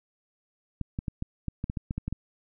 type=clicks; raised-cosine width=5 ms; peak=-18 dBFS; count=12; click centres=0.813 / 0.989 / 1.082 / 1.224 / 1.483 / 1.641 / 1.699 / 1.772 / 1.909 / 1.98 / 2.08 / 2.126 s; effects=none